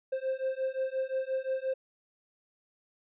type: beating tone pair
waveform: triangle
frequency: 523.3 / 529 Hz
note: C5 / C5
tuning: 0 / +19 cents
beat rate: 5.7 Hz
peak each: -31 dBFS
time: 0.12-1.74 s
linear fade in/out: 10 ms
effects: resampled to 8000 Hz